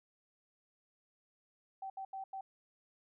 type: tone bursts at uneven times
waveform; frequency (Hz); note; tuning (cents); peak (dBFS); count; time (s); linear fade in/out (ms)
sine; 772; G5; -27; -40; 4; 1.82-1.9 / 1.97-2.05 / 2.13-2.24 / 2.33-2.41; 5
effects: none